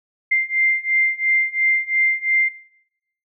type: beating tone pair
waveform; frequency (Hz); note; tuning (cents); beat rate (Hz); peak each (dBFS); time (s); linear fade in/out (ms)
sine; 2093 / 2095.9; C7 / C7; 0 / +2; 2.9; -19; 0.31-2.49; 10
effects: noise-tail reverb RT60 0.8 s tail -21 dB re dry